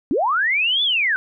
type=linear two-way sweep; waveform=sine; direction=up then down; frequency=228.9 to 3520 to 1476 Hz; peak=-16 dBFS; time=0.11-1.16 s; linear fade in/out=0 ms; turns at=0.83 s; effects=none